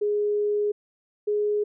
sine tone pair in turn, 415.3 / 417.1 Hz, G#4 / G#4, 0 / +7 cents, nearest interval unison, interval 7 cents, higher second, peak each -21 dBFS, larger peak neither, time 0.01-0.72 / 1.27-1.64 s, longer first, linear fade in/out 10 ms, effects none

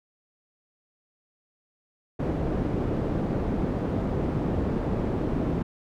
white low-pass noise, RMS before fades -27 dBFS, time 2.19-5.63 s, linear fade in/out 10 ms, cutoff 330 Hz, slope 12 dB/octave, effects none

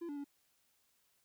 triangle tone with pitch steps, 340.1 / 288.9 / 284 Hz, F4 / D4 / C#4, -46 / -28 / +42 cents, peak -38 dBFS, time 0.01-0.244 s, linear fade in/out 10 ms, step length 78 ms, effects white hiss -75 dBFS RMS until 1.24 s

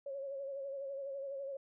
sine tone with vibrato, 550 Hz, C#5, 14 cents flat, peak -39 dBFS, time 0.06-1.57 s, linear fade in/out 5 ms, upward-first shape sine, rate 12 Hz, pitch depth 46 cents each way, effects none

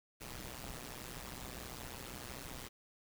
pink noise with amplitude modulation, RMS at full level -43 dBFS, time 0.2-2.69 s, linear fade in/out 20 ms, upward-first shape sine, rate 125 Hz, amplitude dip 95%, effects none

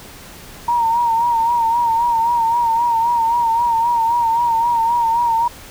sine tone with vibrato, 931 Hz, A#5, 2 cents flat, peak -13 dBFS, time 0.68-5.48 s, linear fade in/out 5 ms, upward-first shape sine, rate 3.8 Hz, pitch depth 54 cents each way, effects pink hiss -38 dBFS RMS until 5.7 s

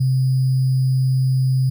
sine tone with sample-and-hold, 130.81 Hz, C3, in tune, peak -14 dBFS, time 0-1.7 s, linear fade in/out 10 ms, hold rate 4900 Hz, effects none

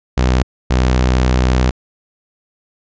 sawtooth tone pair in turn, 63 / 63 Hz, B1 / B1, +35 / +35 cents, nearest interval unison, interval 0 cents, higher neither, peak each -7 dBFS, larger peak neither, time 0.17-0.43 / 0.7-1.71 s, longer second, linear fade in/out 10 ms, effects resampled to 16000 Hz

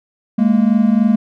triangle tone pair together, 207.1 / 230.6 Hz, G#3 / A#3, -5 / -19 cents, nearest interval major second, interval 186 cents, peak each -11 dBFS, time 0.38-1.16 s, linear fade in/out 10 ms, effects none

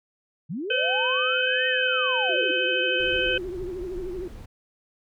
sine linear two-way sweep, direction up then down, 130.81 to 1864.7 to 277.6 Hz, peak -28 dBFS, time 0.49-2.52 s, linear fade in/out 20 ms, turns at 1.67 s
harmonic tone, 510 Hz, C5, 44 cents flat, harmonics 1 / 3 / 5 / 6, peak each -27 / -27 / -27 / -27 dBFS, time 0.7-3.38 s, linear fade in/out 5 ms
sine tone with vibrato, 363.7 Hz, F#4, 30 cents flat, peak -30 dBFS, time 2.29-4.28 s, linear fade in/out 5 ms, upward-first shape triangle, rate 13 Hz, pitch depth 110 cents each way
brown noise, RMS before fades -39 dBFS, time 2.99-4.46 s, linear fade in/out 10 ms
effects none

